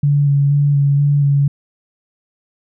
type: tone with vibrato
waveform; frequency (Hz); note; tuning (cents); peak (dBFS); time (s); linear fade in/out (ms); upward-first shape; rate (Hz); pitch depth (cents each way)
sine; 142.5; C#3; +48; -10; 0.03-1.48; 5; square; 2.1; 16
effects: none